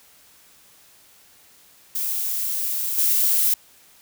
violet noise with level steps, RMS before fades -25 / -19 dBFS, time 1.95-3.54 s, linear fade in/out 5 ms, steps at 2.97 s, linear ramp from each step 20 ms, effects white hiss -53 dBFS RMS until 4.01 s

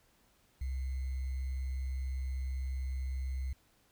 sine tone with sample-and-hold, 65.41 Hz, C2, in tune, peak -33 dBFS, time 0.61-3.53 s, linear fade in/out 5 ms, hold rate 2100 Hz, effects pink hiss -69 dBFS RMS until 3.91 s

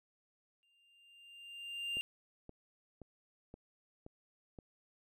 triangle tone with exponential growth, 2794 Hz, F7, in tune, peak -32 dBFS, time 0.63-2.01 s, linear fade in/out 0 ms, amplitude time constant 300 ms
click train, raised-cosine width 2 ms, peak -36 dBFS, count 6, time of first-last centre 1.97-4.588 s, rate 1.91 Hz
effects none

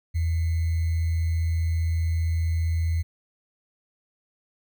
sine tone with sample-and-hold, 82.41 Hz, E2, in tune, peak -21 dBFS, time 0.14-3.03 s, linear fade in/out 20 ms, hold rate 2100 Hz, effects none

